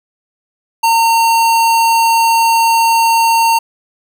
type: tone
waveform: square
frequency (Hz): 914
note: A#5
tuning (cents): -34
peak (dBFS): -9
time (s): 0.83-3.59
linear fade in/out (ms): 10
effects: none